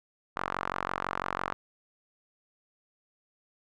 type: tone with band-pass filter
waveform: sawtooth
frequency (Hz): 46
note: F#1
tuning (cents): -9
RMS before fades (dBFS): -34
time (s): 0.36-1.53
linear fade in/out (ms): 0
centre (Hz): 1200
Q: 2.4
effects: none